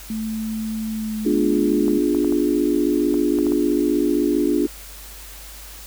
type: tone with pitch glide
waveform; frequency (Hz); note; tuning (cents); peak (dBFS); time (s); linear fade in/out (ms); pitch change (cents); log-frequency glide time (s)
sine; 219.7 to 214.8; A3 to A3; -2 to -41; -23; 0.1-1.98; 2; -39; 0.89-1.33
type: chord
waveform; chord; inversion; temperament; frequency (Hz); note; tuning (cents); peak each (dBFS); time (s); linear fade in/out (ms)
sine; B diminished seventh; none; equal; 246.9 / 293.7 / 349.2 / 415.3; B3 / D4 / F4 / Ab4; 0 / 0 / 0 / 0; -25 / -19 / -21 / -25; 1.25-4.67; 10
type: clicks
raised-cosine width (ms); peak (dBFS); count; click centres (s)
1; -19; 8; 1.881 / 2.148 / 2.246 / 2.324 / 3.142 / 3.387 / 3.467 / 3.521
effects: added 50 Hz sine -40 dBFS peak until 5.86 s + white hiss -40 dBFS RMS until 5.86 s